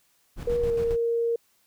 brown noise with tremolo, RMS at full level -31 dBFS, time 0.36-0.97 s, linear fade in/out 50 ms, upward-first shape square, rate 7.3 Hz, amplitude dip 55%
sine tone with pitch glide, 477.4 to 465.4 Hz, A#4 to A#4, +41 to -3 cents, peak -22 dBFS, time 0.47-1.36 s, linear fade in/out 5 ms, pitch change -44 cents, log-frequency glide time 0.6-0.72 s
effects white hiss -66 dBFS RMS until 1.66 s

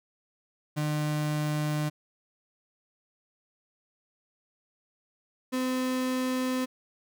35% pulse tone pair in turn, 150.7 / 256.3 Hz, D3 / C4, +45 / -36 cents, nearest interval major sixth, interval 919 cents, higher second, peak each -25 dBFS, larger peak neither, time 0.76-1.9 / 5.52-6.66 s, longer neither, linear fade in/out 20 ms, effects none

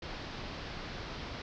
pink low-pass noise, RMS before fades -42 dBFS, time 0.02-1.42 s, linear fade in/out 5 ms, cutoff 5300 Hz, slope 48 dB/octave, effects none

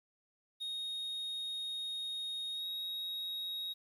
triangle tone with pitch glide, 3729 to 3779 Hz, A#7 to A#7, 0 to +23 cents, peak -36 dBFS, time 0.6-3.74 s, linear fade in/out 20 ms, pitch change +23 cents, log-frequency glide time 2.52-2.66 s, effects 11-bit

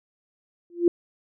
sine tone with exponential growth, 345.7 Hz, F4, 18 cents flat, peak -11 dBFS, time 0.7-0.88 s, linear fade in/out 2 ms, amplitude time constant 37 ms, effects none

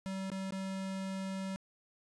square tone with dropouts, 191.7 Hz, G3, 38 cents flat, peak -37 dBFS, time 0.06-1.56 s, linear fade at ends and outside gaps 0 ms, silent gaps 0.301-0.317 / 0.507-0.523 s, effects resampled to 22050 Hz + 12-bit

